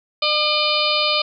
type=harmonic tone with a mistuned harmonic; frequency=603 Hz; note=D5; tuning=46 cents sharp; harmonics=1 / 2 / 4 / 5 / 6 / 7 / 8; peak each=-24 / -24 / -24 / -24 / -24 / -24 / -24 dBFS; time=0.22-1.22 s; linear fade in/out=5 ms; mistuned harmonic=6; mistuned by=+17 cents; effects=none